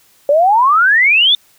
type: exponential sweep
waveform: sine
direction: up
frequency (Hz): 554.4 to 3622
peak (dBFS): -7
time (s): 0.29-1.35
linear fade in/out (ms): 2
effects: white hiss -51 dBFS RMS until 1.58 s